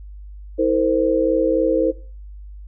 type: tone cluster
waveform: sine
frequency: 323.1 / 456.4 / 520 Hz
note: E4 / A#4 / C5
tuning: -35 / -37 / -11 cents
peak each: -19 dBFS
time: 0.58-1.92 s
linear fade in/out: 20 ms
effects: noise-tail reverb RT60 0.4 s tail -19 dB re dry + added 50 Hz sine -34 dBFS peak until 2.67 s